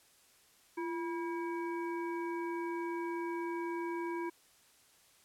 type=harmonic tone with a mistuned harmonic; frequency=324 Hz; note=E4; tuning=30 cents flat; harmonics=1 / 3 / 5 / 7; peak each=-36 / -41 / -49 / -49 dBFS; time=0.77-4.3 s; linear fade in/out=10 ms; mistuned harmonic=1; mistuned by=+94 cents; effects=white hiss -65 dBFS RMS until 5.24 s + low-pass 12000 Hz 12 dB/octave